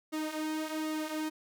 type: tone with flanger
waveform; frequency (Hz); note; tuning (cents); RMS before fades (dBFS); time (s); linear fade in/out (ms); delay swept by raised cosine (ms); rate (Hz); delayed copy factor
sawtooth; 311.1; D#4; 0; -35; 0.12-1.3; 20; 1.2 to 5; 1.3; -0.65
effects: none